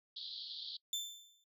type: band-pass noise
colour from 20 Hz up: white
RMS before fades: -46 dBFS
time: 0.16-0.77 s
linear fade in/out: 5 ms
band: 3300 to 4600 Hz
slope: 96 dB/octave
type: tone with exponential decay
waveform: 30% pulse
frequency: 3545 Hz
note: A7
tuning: 12 cents sharp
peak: -31 dBFS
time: 0.93-1.44 s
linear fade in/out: 2 ms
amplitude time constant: 110 ms
effects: noise-tail reverb RT60 0.1 s tail -23 dB re dry